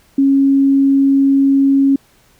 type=tone; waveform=sine; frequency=274.3 Hz; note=C#4; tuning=18 cents flat; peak=-8 dBFS; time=0.18-1.96 s; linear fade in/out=5 ms; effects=pink hiss -52 dBFS RMS until 2.39 s